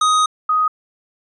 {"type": "tone pair in turn", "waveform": ["square", "sine"], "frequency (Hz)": [1251, 1251], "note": ["D#6", "D#6"], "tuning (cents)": [9, 9], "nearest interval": "unison", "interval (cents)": 0, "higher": "neither", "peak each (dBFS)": -13, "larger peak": "neither", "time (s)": [[0.01, 0.26], [0.49, 0.68]], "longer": "first", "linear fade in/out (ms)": 5, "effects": ["resampled to 22050 Hz"]}